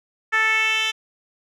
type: tone with band-pass filter sweep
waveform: 10% pulse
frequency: 440 Hz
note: A4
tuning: in tune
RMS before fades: -20 dBFS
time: 0.32-0.92 s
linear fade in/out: 20 ms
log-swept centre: 1700 to 3500 Hz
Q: 3
effects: none